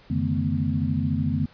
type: tone cluster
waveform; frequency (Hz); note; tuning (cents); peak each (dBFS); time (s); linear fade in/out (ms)
sine; 91 / 142.5 / 156.1 / 220 / 250.5; F#2 / C#3 / D#3 / A3 / B3; -28 / +48 / +6 / 0 / +25; -28; 0.1-1.46; 5
effects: pink hiss -53 dBFS RMS until 1.53 s + resampled to 11025 Hz